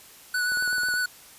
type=tone with vibrato; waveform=square; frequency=1480 Hz; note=F#6; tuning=in tune; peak=-24 dBFS; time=0.34-1.06 s; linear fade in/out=5 ms; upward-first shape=triangle; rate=8 Hz; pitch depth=24 cents each way
type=click train; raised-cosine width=1 ms; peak=-29 dBFS; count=9; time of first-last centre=0.52-0.939 s; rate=19.1 Hz
effects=white hiss -49 dBFS RMS until 1.38 s + resampled to 32000 Hz